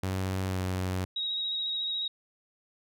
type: tone with pitch glide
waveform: sawtooth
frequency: 94.5 to 92.72 Hz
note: F#2 to F#2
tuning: +37 to +4 cents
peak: -25 dBFS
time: 0.03-1.05 s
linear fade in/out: 5 ms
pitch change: -33 cents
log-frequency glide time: 0.48-0.58 s
type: tone with vibrato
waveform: sine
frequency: 3800 Hz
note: A#7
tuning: 33 cents sharp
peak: -29 dBFS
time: 1.16-2.08 s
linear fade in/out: 5 ms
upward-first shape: square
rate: 14 Hz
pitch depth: 15 cents each way
effects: none